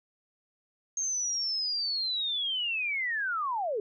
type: linear sweep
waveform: sine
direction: down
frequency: 6450 to 392 Hz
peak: -28 dBFS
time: 0.97-3.8 s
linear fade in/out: 2 ms
effects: none